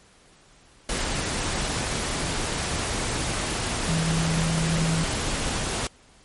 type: tone in noise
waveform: sine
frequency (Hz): 162.9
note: E3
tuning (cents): -20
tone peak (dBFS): -22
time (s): 3.89-5.04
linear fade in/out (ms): 2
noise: pink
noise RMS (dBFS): -27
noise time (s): 0.89-5.87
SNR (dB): +2
effects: pink hiss -55 dBFS RMS until 6.24 s + MP3 48 kbps